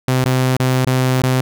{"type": "tone with dropouts", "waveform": "sawtooth", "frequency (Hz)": 128.9, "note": "C3", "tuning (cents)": -26, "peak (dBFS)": -9, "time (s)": [0.08, 1.41], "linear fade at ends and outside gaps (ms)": 2, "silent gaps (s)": [[0.241, 0.257], [0.567, 0.598], [0.849, 0.868], [1.22, 1.235]], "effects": []}